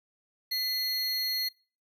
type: tone pair together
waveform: square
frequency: 2020 / 4280 Hz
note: B6 / C8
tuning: +39 / +38 cents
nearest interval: octave + minor second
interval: 1299 cents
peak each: -38 / -29 dBFS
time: 0.51-1.49 s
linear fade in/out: 10 ms
effects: noise-tail reverb RT60 0.4 s tail -25 dB re dry